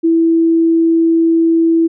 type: tone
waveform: sine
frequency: 329.6 Hz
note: E4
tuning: in tune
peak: -8 dBFS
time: 0.03-1.88 s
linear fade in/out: 20 ms
effects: none